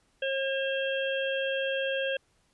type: harmonic tone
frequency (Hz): 539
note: C#5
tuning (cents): -49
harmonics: 1 / 3 / 5 / 6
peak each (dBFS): -29 / -34 / -36 / -37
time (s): 0.22-2.17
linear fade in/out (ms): 5
effects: pink hiss -69 dBFS RMS until 2.53 s + resampled to 24000 Hz